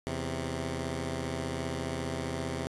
10% pulse tone pair together, 82.74 / 131.6 Hz, E2 / C3, +7 / +10 cents, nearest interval minor sixth, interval 803 cents, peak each -27 dBFS, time 0.07-2.67 s, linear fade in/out 0 ms, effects resampled to 24000 Hz

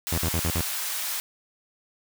white high-pass noise, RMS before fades -30 dBFS, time 0.07-1.2 s, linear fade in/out 0 ms, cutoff 820 Hz, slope 12 dB/octave
sawtooth tone bursts, 82.9 Hz, E2, 10 cents sharp, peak -20 dBFS, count 5, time 0.12-0.613 s, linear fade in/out 5 ms, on 61 ms, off 47 ms
effects none

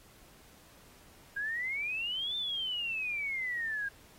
sine exponential two-way sweep, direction up then down, 1605 to 3595 to 1605 Hz, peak -32 dBFS, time 1.36-3.89 s, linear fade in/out 10 ms, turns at 2.36 s, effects pink hiss -59 dBFS RMS until 4.18 s + AAC 48 kbps

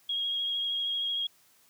sine tone with vibrato, 3282 Hz, G#7, 21 cents flat, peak -28 dBFS, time 0.09-1.27 s, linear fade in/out 5 ms, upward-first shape triangle, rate 13 Hz, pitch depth 24 cents each way, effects white hiss -63 dBFS RMS until 1.69 s + high-pass 60 Hz 12 dB/octave

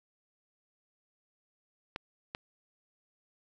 clicks, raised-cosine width 0.3 ms, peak -20 dBFS, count 2, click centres 1.961 / 2.349 s, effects none

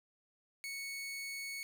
sawtooth tone, 2215 Hz, C#7, 2 cents flat, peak -37 dBFS, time 0.64-1.63 s, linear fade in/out 0 ms, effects none

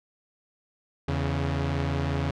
sawtooth tone pair together, 82.3 / 139.01 Hz, E2 / C#3, -2 / +5 cents, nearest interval major sixth, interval 907 cents, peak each -24 dBFS, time 1.08-2.31 s, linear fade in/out 5 ms, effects low-pass 4000 Hz 12 dB/octave

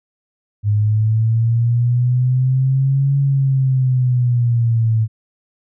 sine linear two-way sweep, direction up then down, 103.1 to 139.7 to 109.7 Hz, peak -12 dBFS, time 0.63-5.08 s, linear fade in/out 50 ms, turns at 3.18 s, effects none

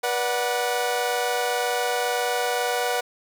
sawtooth chord, B minor, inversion none, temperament equal with one note detuned, 485.4 / 587.3 / 740 Hz, B4 / D5 / F#5, -30 / 0 / 0 cents, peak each -22 / -27 / -22 dBFS, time 0.03-3.01 s, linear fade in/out 10 ms, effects none

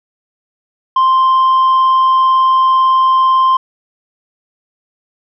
triangle tone with tanh clipping, 1047 Hz, C6, 1 cent sharp, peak -8 dBFS, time 0.96-3.57 s, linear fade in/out 5 ms, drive 7 dB, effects none

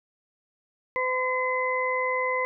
harmonic tone, 510 Hz, C5, 44 cents flat, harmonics 1 / 2 / 4, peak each -28 / -28 / -28 dBFS, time 0.96-2.45 s, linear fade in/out 0 ms, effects none

